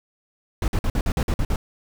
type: noise bursts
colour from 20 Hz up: brown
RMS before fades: -21 dBFS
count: 9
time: 0.62-1.56 s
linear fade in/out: 2 ms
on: 60 ms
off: 50 ms
effects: none